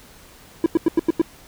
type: tone bursts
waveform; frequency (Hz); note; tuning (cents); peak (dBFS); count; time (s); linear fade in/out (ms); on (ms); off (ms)
triangle; 329.6; E4; 0; -10; 6; 0.64-1.216; 2; 21; 90
effects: pink hiss -47 dBFS RMS until 1.47 s